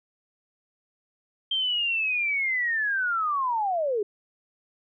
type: linear sweep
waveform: sine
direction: down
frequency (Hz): 3175 to 392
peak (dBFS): -23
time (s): 1.51-4.03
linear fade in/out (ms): 5
effects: none